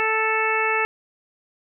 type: harmonic tone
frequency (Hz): 440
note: A4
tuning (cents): 0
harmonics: 1 / 2 / 3 / 4 / 5 / 6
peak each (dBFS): -26 / -26 / -26 / -26 / -26 / -26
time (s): 0-0.85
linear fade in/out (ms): 0
effects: none